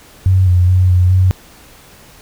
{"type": "tone with pitch steps", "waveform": "sine", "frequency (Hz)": [93.8, 89.5, 91.9, 90.3, 92.9], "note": ["F#2", "F2", "F#2", "F#2", "F#2"], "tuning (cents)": [24, 43, -11, -42, 7], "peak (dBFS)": -7, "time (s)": [0.26, 1.31], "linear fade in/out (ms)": 0, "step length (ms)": 210, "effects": ["pink hiss -42 dBFS RMS until 2.21 s"]}